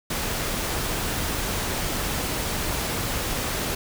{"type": "noise", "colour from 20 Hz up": "pink", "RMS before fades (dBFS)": -27, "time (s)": [0.1, 3.75], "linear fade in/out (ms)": 5, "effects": []}